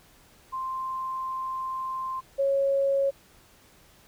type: tone pair in turn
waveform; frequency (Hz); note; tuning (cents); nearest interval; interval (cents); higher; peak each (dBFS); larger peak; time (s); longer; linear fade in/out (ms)
sine; 1046.5 / 550.5; C6 / C#5; 0 / -12; major seventh; 1112; first; -29 / -21; second; 0.52-2.21 / 2.38-3.11; first; 20
effects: pink hiss -57 dBFS RMS until 4.07 s